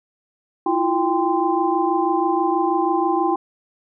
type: tone cluster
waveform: sine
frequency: 326 / 352.2 / 793 / 1036 Hz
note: E4 / F4 / G5 / C6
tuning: -19 / +15 / +20 / -17 cents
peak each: -22 / -22 / -21 / -24 dBFS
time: 0.66-3.36 s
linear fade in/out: 5 ms
effects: none